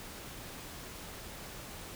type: silence
effects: pink hiss -46 dBFS RMS until 1.95 s